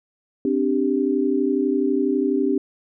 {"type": "chord", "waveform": "sine", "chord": "C suspended second", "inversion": "none", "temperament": "equal", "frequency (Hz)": [261.6, 293.7, 392], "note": ["C4", "D4", "G4"], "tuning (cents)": [0, 0, 0], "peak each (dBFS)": -22, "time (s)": [0.45, 2.58], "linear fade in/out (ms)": 2, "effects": []}